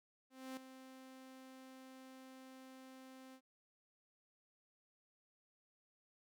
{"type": "tone with ADSR envelope", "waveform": "sawtooth", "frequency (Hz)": 261.6, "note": "C4", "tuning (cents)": 0, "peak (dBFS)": -40, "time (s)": [0.3, 3.41], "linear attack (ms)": 270, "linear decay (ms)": 4, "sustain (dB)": -11, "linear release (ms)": 70, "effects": []}